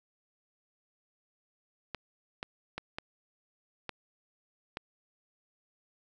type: clicks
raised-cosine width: 0.3 ms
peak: -20 dBFS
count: 6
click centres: 1.947 / 2.429 / 2.78 / 2.985 / 3.893 / 4.771 s
effects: none